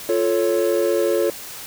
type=chord; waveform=triangle; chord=F augmented; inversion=none; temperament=equal; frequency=349.2 / 440 / 554.4 Hz; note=F4 / A4 / C#5; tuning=0 / 0 / 0 cents; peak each=-19 dBFS; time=0.09-1.3 s; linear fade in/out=2 ms; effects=white hiss -35 dBFS RMS until 1.66 s